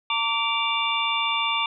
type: tone cluster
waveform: sine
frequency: 913 / 1157 / 2335 / 2797 / 3538 Hz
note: A#5 / D6 / D7 / F7 / A7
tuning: -36 / -26 / -11 / +2 / +9 cents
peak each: -28 dBFS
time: 0.1-1.66 s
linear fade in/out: 2 ms
effects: none